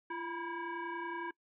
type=tone with frequency modulation; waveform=sine; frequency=311.1 Hz; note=D#4; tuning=in tune; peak=-37 dBFS; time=0.1-1.31 s; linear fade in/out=5 ms; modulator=653 Hz; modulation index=2.3; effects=noise-tail reverb RT60 0.1 s tail -22 dB re dry